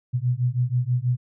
sine beating tone pair, 121 / 127.2 Hz, B2 / C3, -35 / -48 cents, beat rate 6.2 Hz, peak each -23 dBFS, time 0.13-1.17 s, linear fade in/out 20 ms, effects none

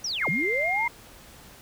sine linear two-way sweep, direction down then up, 6010 to 136 to 975 Hz, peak -27 dBFS, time 0.04-0.88 s, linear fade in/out 5 ms, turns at 0.29 s
sine tone with vibrato, 2109 Hz, C7, 13 cents sharp, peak -24 dBFS, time 0.21-0.88 s, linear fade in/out 5 ms, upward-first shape square, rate 2.3 Hz, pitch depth 12 cents each way
effects pink hiss -49 dBFS RMS until 1.61 s

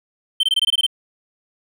triangle tone bursts, 3111 Hz, G7, 14 cents flat, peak -12 dBFS, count 9, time 0.4-0.865 s, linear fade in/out 5 ms, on 33 ms, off 21 ms, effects none

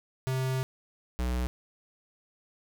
square tone pair in turn, 130.7 / 61.68 Hz, C3 / B1, -1 / -2 cents, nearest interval octave + minor second, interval 1301 cents, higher first, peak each -28 dBFS, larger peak neither, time 0.27-0.63 / 1.19-1.47 s, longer first, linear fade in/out 0 ms, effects none

